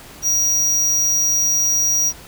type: tone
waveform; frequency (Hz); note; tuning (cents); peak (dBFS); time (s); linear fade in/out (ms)
square; 5750; F8; +50; -15; 0.22-2.13; 50
effects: pink hiss -40 dBFS RMS until 2.27 s